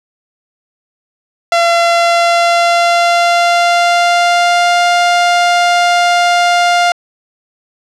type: tone with pitch glide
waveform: sawtooth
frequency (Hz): 682 to 701.6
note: F5 to F5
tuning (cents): -41 to +8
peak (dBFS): -4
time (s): 1.52-6.92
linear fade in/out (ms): 2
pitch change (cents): +49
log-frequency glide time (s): 1.7-4.84
effects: low-pass 6000 Hz 12 dB/octave